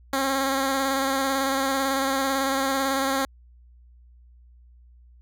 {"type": "tone with vibrato", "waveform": "10% pulse", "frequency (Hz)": 270, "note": "C#4", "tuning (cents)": -45, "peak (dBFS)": -14, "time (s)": [0.13, 3.25], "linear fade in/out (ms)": 2, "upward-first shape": "square", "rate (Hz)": 18, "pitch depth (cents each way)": 22, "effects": ["added 60 Hz sine -49 dBFS peak until 5.21 s"]}